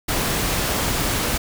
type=noise; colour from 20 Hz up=pink; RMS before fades=-22 dBFS; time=0.08-1.38 s; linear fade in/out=10 ms; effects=none